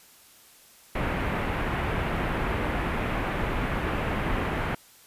pink low-pass noise, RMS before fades -28 dBFS, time 0.95-4.75 s, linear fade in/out 5 ms, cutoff 2500 Hz, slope 24 dB/octave, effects white hiss -54 dBFS RMS until 5.06 s + resampled to 32000 Hz

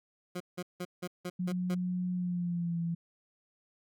20% pulse tone bursts, 179 Hz, F3, 43 cents sharp, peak -30 dBFS, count 7, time 0.35-1.748 s, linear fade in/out 10 ms, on 54 ms, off 170 ms
sine tone with pitch glide, 180.7 to 168.6 Hz, F#3 to E3, -41 to +39 cents, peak -30 dBFS, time 1.39-2.95 s, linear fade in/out 10 ms, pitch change -120 cents, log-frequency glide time 2.14-2.79 s
effects none

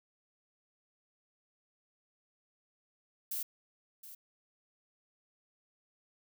violet noise with echo, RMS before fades -37 dBFS, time 3.31-3.43 s, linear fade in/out 5 ms, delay 720 ms, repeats 1, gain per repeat -13 dB, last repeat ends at 4.15 s, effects none

